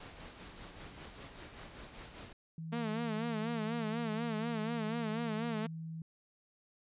pink noise with tremolo, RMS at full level -48 dBFS, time 0-2.33 s, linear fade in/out 5 ms, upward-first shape sine, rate 5.1 Hz, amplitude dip 45%
sine tone, 162 Hz, E3, 30 cents flat, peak -40 dBFS, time 2.58-6.02 s, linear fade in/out 2 ms
sawtooth tone with vibrato, 225.3 Hz, A3, 41 cents sharp, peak -31 dBFS, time 2.72-5.67 s, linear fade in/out 10 ms, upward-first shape sine, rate 4.1 Hz, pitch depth 95 cents each way
effects resampled to 8000 Hz

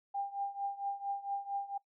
sine tone with tremolo, 798 Hz, G5, 31 cents sharp, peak -31 dBFS, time 0.14-1.78 s, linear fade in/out 10 ms, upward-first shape triangle, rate 4.4 Hz, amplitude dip 90%, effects noise-tail reverb RT60 0.1 s tail -20 dB re dry

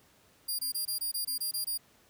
10% pulse tone bursts, 4800 Hz, D8, 37 cents sharp, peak -24 dBFS, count 10, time 0.48-1.778 s, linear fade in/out 10 ms, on 110 ms, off 22 ms, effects pink hiss -63 dBFS RMS until 2.09 s + high-pass 80 Hz 12 dB/octave

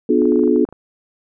sine chord, B diminished seventh, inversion none, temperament just, 246.9 / 296.3 / 355.6 / 426.7 Hz, B3 / D4 / F4 / Ab4, 0 / +15 / +31 / +47 cents, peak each -17 dBFS, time 0.09-0.65 s, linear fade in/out 5 ms
clicks, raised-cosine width 1 ms, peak -23 dBFS, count 11, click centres 0.219 / 0.255 / 0.321 / 0.359 / 0.393 / 0.436 / 0.477 / 0.561 / 0.651 / 0.689 / 0.726 s
effects none

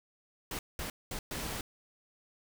pink noise bursts at uneven times, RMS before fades -38 dBFS, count 4, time 0.51-0.59 / 0.79-0.9 / 1.11-1.19 / 1.31-1.61 s, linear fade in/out 2 ms, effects none

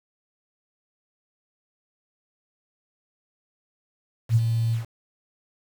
sine tone with ADSR envelope, 114.6 Hz, A#2, 29 cents flat, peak -13 dBFS, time 4.29-4.86 s, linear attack 68 ms, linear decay 35 ms, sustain -7 dB, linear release 130 ms, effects 7-bit

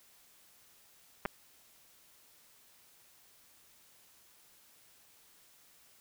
clicks, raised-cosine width 0.5 ms, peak -19 dBFS, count 2, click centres 1.253 / 1.258 s, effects white hiss -63 dBFS RMS until 6 s

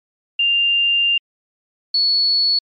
sine tone pair in turn, 2794 / 4406 Hz, F7 / C#8, 0 / -11 cents, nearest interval minor sixth, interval 789 cents, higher second, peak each -13 dBFS, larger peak neither, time 0.39-1.18 / 1.94-2.59 s, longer first, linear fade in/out 5 ms, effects MP3 64 kbps

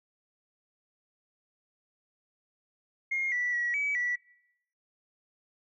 sine tone with pitch steps, 2136 / 1960 / 1924 / 2284 / 1952 Hz, C7 / B6 / B6 / D7 / B6, +35 / -14 / -46 / -49 / -21 cents, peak -26 dBFS, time 3.11-4.16 s, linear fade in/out 10 ms, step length 210 ms, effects noise-tail reverb RT60 0.8 s tail -23 dB re dry + tanh soft clip ceiling -22 dBFS

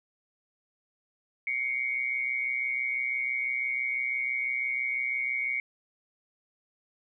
sine tone pair together, 2122 / 2248 Hz, C7 / C#7, +24 / +24 cents, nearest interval minor second, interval 100 cents, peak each -32 / -29 dBFS, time 1.47-5.6 s, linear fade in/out 2 ms, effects none

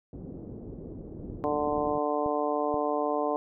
white low-pass noise, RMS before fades -41 dBFS, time 0.13-1.98 s, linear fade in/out 2 ms, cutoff 400 Hz, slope 24 dB/octave
click train, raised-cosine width 3 ms, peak -26 dBFS, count 4, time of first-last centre 1.3-2.742 s, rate 2.08 Hz
harmonic tone, 148 Hz, D3, 14 cents sharp, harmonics 2 / 3 / 4 / 5 / 6 / 7, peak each -33 / -31 / -31 / -32 / -37 / -34 dBFS, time 1.44-3.36 s, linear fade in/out 0 ms
effects none

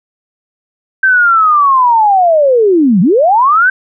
sine linear two-way sweep, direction down then up, 1568 to 164.81 to 1568 Hz, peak -5 dBFS, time 1.03-3.7 s, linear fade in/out 5 ms, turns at 3.01 s, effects none

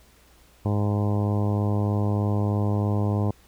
harmonic tone, 103.2 Hz, G#2, 10 cents flat, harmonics 1 / 2 / 3 / 4 / 5 / 6 / 7 / 8 / 9 / 10, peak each -22 / -28 / -32 / -34 / -36 / -38 / -39 / -40 / -41 / -42 dBFS, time 0.65-3.31 s, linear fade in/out 5 ms, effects added 60 Hz sine -57 dBFS peak until 3.47 s + pink hiss -57 dBFS RMS until 3.47 s

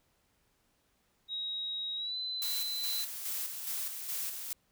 sine tone with pitch glide, 3804 to 4030 Hz, A#7 to B7, +34 to +34 cents, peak -34 dBFS, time 1.28-3.06 s, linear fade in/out 50 ms, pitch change +100 cents, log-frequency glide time 1.96-2.17 s
blue noise with tremolo, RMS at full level -36 dBFS, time 2.42-4.53 s, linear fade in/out 0 ms, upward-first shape square, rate 2.4 Hz, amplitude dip 45%
effects pink hiss -73 dBFS RMS until 4.71 s

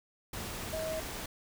sine tone in noise, 636 Hz, D#5, 38 cents sharp, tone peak -34 dBFS, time 0.73-1 s, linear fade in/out 5 ms, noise pink, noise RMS -40 dBFS, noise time 0.33-1.26 s, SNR +3 dB, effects none

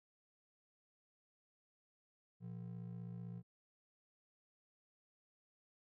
triangle ring-modulated tone, 146.83 Hz, D3, in tune, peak -40 dBFS, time 2.4-3.43 s, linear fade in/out 50 ms, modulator 27.9 Hz, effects none

